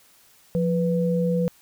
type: tone pair together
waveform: sine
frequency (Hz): 174.62 / 493.9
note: F3 / B4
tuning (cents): 0 / 0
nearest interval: octave + tritone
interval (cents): 1800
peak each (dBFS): -21 / -24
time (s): 0.55-1.48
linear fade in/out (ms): 0
effects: white hiss -56 dBFS RMS until 1.61 s